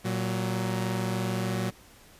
sawtooth tone pair together, 116.67 / 186.8 Hz, A#2 / F#3, +2 / +17 cents, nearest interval minor sixth, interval 815 cents, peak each -26 dBFS, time 0.04-1.71 s, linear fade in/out 20 ms, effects pink hiss -54 dBFS RMS until 2.19 s + resampled to 32000 Hz

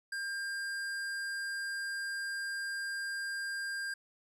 sine tone with tanh clipping, 1600 Hz, G6, 35 cents sharp, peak -37 dBFS, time 0.12-3.94 s, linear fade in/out 5 ms, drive 18 dB, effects resampled to 32000 Hz

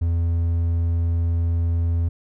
triangle tone, 84.3 Hz, E2, 39 cents sharp, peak -16 dBFS, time 0.01-2.09 s, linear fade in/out 10 ms, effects none

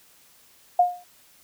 sine tone with exponential decay, 713 Hz, F5, 36 cents sharp, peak -11 dBFS, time 0.79-1.04 s, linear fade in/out 5 ms, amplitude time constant 54 ms, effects white hiss -56 dBFS RMS until 1.43 s

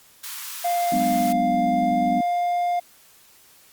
white high-pass noise, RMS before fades -34 dBFS, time 0.23-1.33 s, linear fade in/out 10 ms, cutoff 890 Hz, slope 96 dB/octave
triangle tone with pitch glide, 698.5 to 704.6 Hz, F5 to F5, 0 to +15 cents, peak -18 dBFS, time 0.64-2.8 s, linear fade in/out 10 ms, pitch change +15 cents, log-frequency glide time 1.1-2.57 s
sine chord, G# half-diminished seventh, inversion third, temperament just, 186.89 / 207.7 / 249.2 / 299 Hz, F#3 / G#3 / B3 / D4, +18 / 0 / +16 / +31 cents, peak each -29 / -29 / -24 / -29 dBFS, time 0.92-2.21 s, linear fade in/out 5 ms
effects white hiss -53 dBFS RMS until 3.72 s + Opus 48 kbps

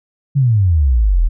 sine exponential sweep, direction down, 145.4 to 37 Hz, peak -9 dBFS, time 0.35-1.29 s, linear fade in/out 20 ms, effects none

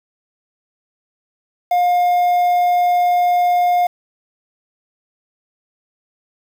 triangle tone with quantisation, 711 Hz, F5, 31 cents sharp, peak -10 dBFS, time 1.71-3.87 s, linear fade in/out 5 ms, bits 6, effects none

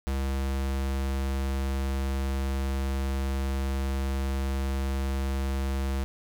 square tone, 67.5 Hz, C#2, 45 cents flat, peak -27 dBFS, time 0.07-6.04 s, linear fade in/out 0 ms, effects none

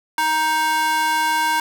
square tone with high-pass filter, 313.3 Hz, D#4, 12 cents sharp, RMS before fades -19 dBFS, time 0.18-1.6 s, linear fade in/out 2 ms, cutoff 1100 Hz, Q 3.1, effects none

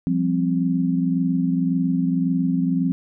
sine chord, F suspended second, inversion none, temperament just, 174.61 / 196.44 / 261.9 Hz, F3 / G3 / C4, 0 / +4 / +2 cents, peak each -21 / -27 / -21 dBFS, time 0.07-2.92 s, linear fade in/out 0 ms, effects none

